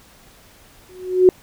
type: tone with exponential growth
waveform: sine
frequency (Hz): 367.9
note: F#4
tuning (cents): -10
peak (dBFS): -4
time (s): 0.89-1.29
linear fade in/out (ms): 1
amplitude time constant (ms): 86
effects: pink hiss -49 dBFS RMS until 1.42 s